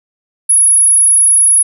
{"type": "tone", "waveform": "sine", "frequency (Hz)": 10490, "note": "E9", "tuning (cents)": -10, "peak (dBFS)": -5, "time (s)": [0.49, 1.63], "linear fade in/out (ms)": 10, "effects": []}